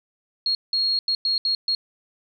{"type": "tone bursts at uneven times", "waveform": "sine", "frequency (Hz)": 4285, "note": "C8", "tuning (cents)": 40, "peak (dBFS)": -19, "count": 6, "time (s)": [[0.46, 0.55], [0.73, 0.99], [1.08, 1.15], [1.25, 1.38], [1.45, 1.55], [1.68, 1.75]], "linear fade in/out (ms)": 2, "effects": []}